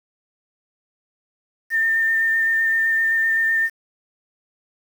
sine tone with vibrato, 1806 Hz, A6, 45 cents sharp, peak -16 dBFS, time 1.7-3.7 s, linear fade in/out 50 ms, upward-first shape square, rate 7.8 Hz, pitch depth 11 cents each way, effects 7-bit

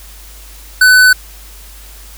sine tone with hard clipping, 1503 Hz, F#6, 27 cents sharp, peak -5 dBFS, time 0.81-1.13 s, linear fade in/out 5 ms, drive 17 dB, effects added 50 Hz sine -34 dBFS peak until 2.17 s + white hiss -38 dBFS RMS until 2.17 s

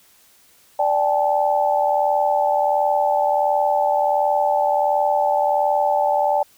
sine chord, D suspended fourth, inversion none, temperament equal with one note detuned, 587.3 / 784 / 865.4 Hz, D5 / G5 / A5, 0 / 0 / -29 cents, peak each -20 dBFS, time 0.79-6.43 s, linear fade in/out 5 ms, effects white hiss -54 dBFS RMS until 6.57 s

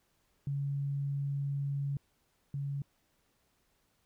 sine tone pair in turn, 140.4 / 140.4 Hz, C#3 / C#3, +22 / +22 cents, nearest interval unison, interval 0 cents, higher neither, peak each -31 / -33 dBFS, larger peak first, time 0.47-1.97 / 2.54-2.82 s, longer first, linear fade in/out 2 ms, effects pink hiss -74 dBFS RMS until 4.05 s

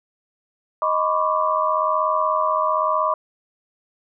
sine tone cluster, 625 / 995 / 1091 / 1172 Hz, D#5 / B5 / C#6 / D6, +8 / +13 / -28 / -4 cents, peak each -23 dBFS, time 0.82-3.14 s, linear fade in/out 2 ms, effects none

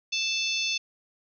harmonic tone with a mistuned harmonic, 880 Hz, A5, in tune, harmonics 3 / 4 / 5 / 6 / 7, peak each -29 / -31 / -33 / -35 / -36 dBFS, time 0.12-0.78 s, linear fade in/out 10 ms, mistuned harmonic 7, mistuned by +20 cents, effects none

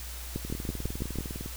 two click trains, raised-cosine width 3 ms, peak -24 / -18 dBFS, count 21 / 6, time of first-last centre 0.45-1.46 / 0.36-1.186 s, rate 19.8 / 6.05 Hz, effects added 60 Hz sine -39 dBFS peak until 1.56 s + white hiss -43 dBFS RMS until 1.56 s

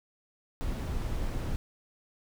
brown noise, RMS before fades -32 dBFS, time 0.61-1.56 s, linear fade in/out 0 ms, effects none

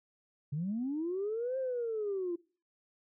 sine linear two-way sweep, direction up then down, 136 to 533 to 337 Hz, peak -31 dBFS, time 0.52-2.36 s, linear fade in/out 10 ms, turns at 1.58 s, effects noise-tail reverb RT60 0.4 s tail -22 dB re dry + tanh soft clip ceiling -27 dBFS

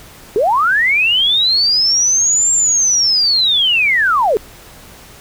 sine linear two-way sweep, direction up then down, 379.5 to 7450 to 379.5 Hz, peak -10 dBFS, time 0.36-4.37 s, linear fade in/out 0 ms, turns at 2.52 s, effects pink hiss -39 dBFS RMS until 5.2 s

